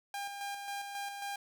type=tone with tremolo; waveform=sawtooth; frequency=803 Hz; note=G5; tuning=41 cents sharp; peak=-33 dBFS; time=0.14-1.36 s; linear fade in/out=2 ms; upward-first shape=square; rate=3.7 Hz; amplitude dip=40%; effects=none